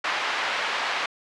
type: band-pass noise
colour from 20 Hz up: pink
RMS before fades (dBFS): -27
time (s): 0.04-1.06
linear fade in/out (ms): 5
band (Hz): 980 to 3000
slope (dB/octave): 12
effects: low-pass 7000 Hz 12 dB/octave